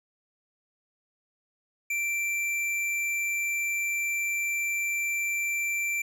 triangle tone with hard clipping, 2349 Hz, D7, in tune, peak -28 dBFS, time 1.9-6.02 s, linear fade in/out 5 ms, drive 15 dB, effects none

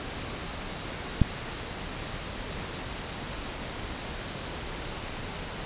click, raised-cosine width 5 ms, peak -6 dBFS, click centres 1.217 s, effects pink hiss -36 dBFS RMS until 5.65 s + resampled to 8000 Hz

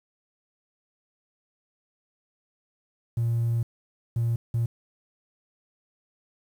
triangle tone bursts at uneven times, 116.54 Hz, A#2, in tune, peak -19 dBFS, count 3, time 3.17-3.63 / 4.16-4.36 / 4.54-4.66 s, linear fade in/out 5 ms, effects tanh soft clip ceiling -18 dBFS + 9-bit

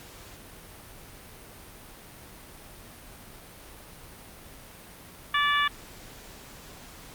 harmonic tone, 580 Hz, D5, 22 cents flat, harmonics 2 / 3 / 4 / 5 / 6, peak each -25 / -26 / -31 / -32 / -31 dBFS, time 5.34-5.68 s, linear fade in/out 5 ms, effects pink hiss -47 dBFS RMS until 7.14 s + Opus 48 kbps

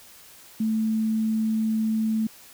sine tone, 220 Hz, A3, in tune, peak -21 dBFS, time 0.6-2.27 s, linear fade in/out 5 ms, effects white hiss -49 dBFS RMS until 2.53 s

